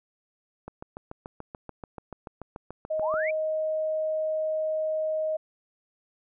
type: click train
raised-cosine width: 1 ms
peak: -24 dBFS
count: 18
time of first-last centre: 0.68-3.14 s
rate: 6.91 Hz
type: tone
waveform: sine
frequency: 626 Hz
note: D#5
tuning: 10 cents sharp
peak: -25 dBFS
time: 2.9-5.37 s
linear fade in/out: 10 ms
type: exponential sweep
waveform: sine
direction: up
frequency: 780 to 2435 Hz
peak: -29 dBFS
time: 3.02-3.31 s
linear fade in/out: 10 ms
effects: none